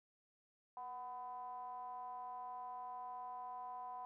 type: ring-modulated tone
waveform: triangle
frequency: 129.1 Hz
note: C3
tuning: 23 cents flat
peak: -40 dBFS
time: 0.77-4.05 s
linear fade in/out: 0 ms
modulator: 872 Hz
effects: none